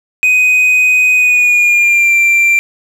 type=tone with pitch glide; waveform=triangle; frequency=2501 to 2361 Hz; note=D#7 to D7; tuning=+8 to +9 cents; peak=-5 dBFS; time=0.23-2.59 s; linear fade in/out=0 ms; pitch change=-99 cents; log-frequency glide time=1.15-2.14 s; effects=7-bit